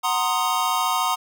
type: chord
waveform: square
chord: C half-diminished seventh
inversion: second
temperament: equal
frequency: 740 / 932.3 / 1046.5 / 1244.5 Hz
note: Gb5 / Bb5 / C6 / Eb6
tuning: 0 / 0 / 0 / 0 cents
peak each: -28 / -26 / -26 / -26 dBFS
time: 0.03-1.16 s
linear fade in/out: 20 ms
effects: none